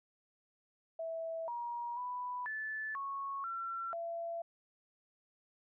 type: tone with pitch steps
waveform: sine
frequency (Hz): 655 / 951 / 990 / 1744 / 1103 / 1355 / 675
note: E5 / A#5 / B5 / A6 / C#6 / E6 / E5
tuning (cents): -11 / +34 / +4 / -16 / -9 / +47 / +41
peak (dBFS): -37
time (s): 0.99-4.42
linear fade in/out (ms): 5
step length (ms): 490
effects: none